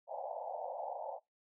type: band-pass noise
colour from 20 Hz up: white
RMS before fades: -42 dBFS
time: 0.07-1.2 s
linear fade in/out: 50 ms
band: 520 to 880 Hz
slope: 96 dB/octave
effects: noise-tail reverb RT60 0.2 s tail -23 dB re dry